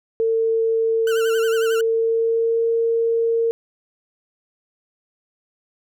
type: tone with pitch glide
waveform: sine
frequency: 451.2 to 459.1 Hz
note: A4 to A#4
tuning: +44 to -26 cents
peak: -16 dBFS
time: 0.2-3.51 s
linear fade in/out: 0 ms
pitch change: +30 cents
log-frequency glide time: 1.73-2.67 s
type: tone with vibrato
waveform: 30% pulse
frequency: 1448 Hz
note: F#6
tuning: 38 cents flat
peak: -24 dBFS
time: 1.07-1.81 s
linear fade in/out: 2 ms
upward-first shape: sine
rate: 11 Hz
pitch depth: 120 cents each way
effects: none